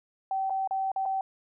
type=tone with dropouts; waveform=sine; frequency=770 Hz; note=G5; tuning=31 cents flat; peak=-26 dBFS; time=0.31-1.21 s; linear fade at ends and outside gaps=2 ms; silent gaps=0.498-0.504 / 0.675-0.709 / 0.917-0.961 / 1.055-1.059 s; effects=none